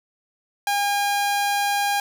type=tone; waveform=sawtooth; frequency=810 Hz; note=G#5; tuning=43 cents flat; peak=-16 dBFS; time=0.67-2 s; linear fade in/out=2 ms; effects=none